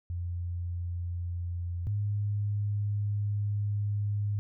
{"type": "tone pair in turn", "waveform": "sine", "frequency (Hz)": [87.31, 103.02], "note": ["F2", "G#2"], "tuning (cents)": [0, -13], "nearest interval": "minor third", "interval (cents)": 287, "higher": "second", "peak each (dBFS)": [-31, -27], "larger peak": "second", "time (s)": [[0.1, 1.87], [1.87, 4.39]], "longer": "second", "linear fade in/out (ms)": 0, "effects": []}